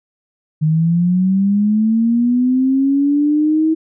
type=linear sweep; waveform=sine; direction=up; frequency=152.6 to 321.1 Hz; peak=-11 dBFS; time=0.61-3.75 s; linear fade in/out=20 ms; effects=none